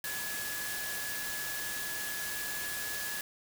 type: tone in noise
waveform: sine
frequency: 1693 Hz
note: G#6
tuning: 33 cents sharp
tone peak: -39 dBFS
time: 0.04-3.21 s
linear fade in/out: 2 ms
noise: white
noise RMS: -38 dBFS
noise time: 0.04-3.21 s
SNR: -4 dB
effects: none